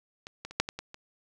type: clicks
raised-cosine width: 0.2 ms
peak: -24 / -21 / -28 / -6 / -17 / -20 / -26 dBFS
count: 7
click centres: 0.269 / 0.45 / 0.51 / 0.6 / 0.689 / 0.79 / 0.944 s
effects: none